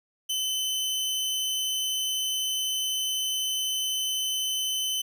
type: tone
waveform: sawtooth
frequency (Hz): 3044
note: F#7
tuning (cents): +48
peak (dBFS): -23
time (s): 0.29-5.02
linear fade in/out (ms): 10
effects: none